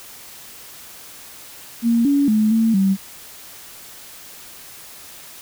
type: tone with pitch steps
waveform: sine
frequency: 232.6 / 282.6 / 215.4 / 224.8 / 193.4 Hz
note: A#3 / C#4 / A3 / A3 / G3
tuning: -4 / +34 / -37 / +37 / -23 cents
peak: -13 dBFS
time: 1.82-2.97 s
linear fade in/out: 50 ms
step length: 230 ms
effects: white hiss -40 dBFS RMS until 5.41 s